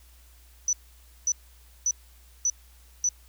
sine tone bursts, 5960 Hz, F#8, 12 cents sharp, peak -21 dBFS, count 5, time 0.68-3.09 s, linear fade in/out 2 ms, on 50 ms, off 540 ms, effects added 60 Hz sine -52 dBFS peak until 3.28 s + white hiss -59 dBFS RMS until 3.28 s

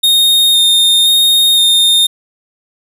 45% pulse tone with vibrato, 3681 Hz, A#7, 23 cents flat, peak -6 dBFS, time 0.03-2.07 s, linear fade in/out 10 ms, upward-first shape square, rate 0.97 Hz, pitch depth 11 cents each way, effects none

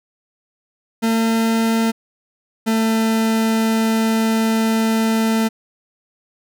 40% pulse tone pair in turn, 225.9 / 222.9 Hz, A3 / A3, +46 / +23 cents, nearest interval unison, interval 23 cents, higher first, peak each -14 dBFS, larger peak neither, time 1.02-1.92 / 2.66-5.49 s, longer second, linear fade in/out 20 ms, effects none

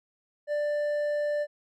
sine tone with hard clipping, 590 Hz, D5, 8 cents sharp, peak -27 dBFS, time 0.47-1.47 s, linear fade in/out 50 ms, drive 5 dB, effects none

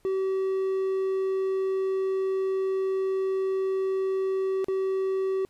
triangle tone with dropouts, 382.4 Hz, G4, 43 cents flat, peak -22 dBFS, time 0.05-5.45 s, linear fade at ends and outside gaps 0 ms, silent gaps 4.644-4.684 s, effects pink hiss -66 dBFS RMS until 5.49 s + resampled to 32000 Hz

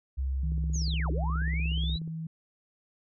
sine tone, 66.7 Hz, C2, 34 cents sharp, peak -27 dBFS, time 0.17-1.97 s, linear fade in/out 20 ms
sine tone with pitch glide, 159.4 to 161.53 Hz, D#3 to E3, +42 to -35 cents, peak -33 dBFS, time 0.43-2.27 s, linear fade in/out 5 ms, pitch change +23 cents, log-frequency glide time 1.14-1.61 s
click train, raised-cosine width 3 ms, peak -34 dBFS, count 27, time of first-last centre 0.52-2.077 s, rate 16.7 Hz
sine linear two-way sweep, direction down then up, 6920 to 261.6 to 4024 Hz, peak -35 dBFS, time 0.73-1.99 s, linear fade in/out 20 ms, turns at 1.11 s
effects none

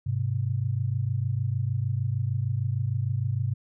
sine tone pair together, 102.2 / 128.76 Hz, G#2 / C3, -27 / -27 cents, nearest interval major third, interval 400 cents, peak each -27 dBFS, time 0.06-3.54 s, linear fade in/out 10 ms, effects none

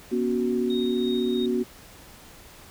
sine chord, B suspended second, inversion none, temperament equal with one note detuned, 242 / 277.2 / 370 Hz, B3 / C#4 / F#4, -35 / 0 / 0 cents, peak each -25 / -31 / -25 dBFS, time 0.11-1.64 s, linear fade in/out 20 ms
sine tone with tremolo, 3729 Hz, A#7, in tune, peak -33 dBFS, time 0.7-1.46 s, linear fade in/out 2 ms, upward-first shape sine, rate 3 Hz, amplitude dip 45%
effects pink hiss -48 dBFS RMS until 2.7 s

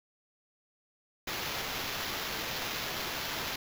white noise with sample-and-hold, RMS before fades -36 dBFS, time 1.27-3.56 s, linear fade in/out 5 ms, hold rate 8820 Hz, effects none

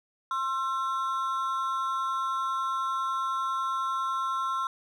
triangle ring-modulated tone, 1202 Hz, D6, 40 cents sharp, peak -22 dBFS, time 0.31-4.67 s, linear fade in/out 2 ms, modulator 143 Hz, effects none

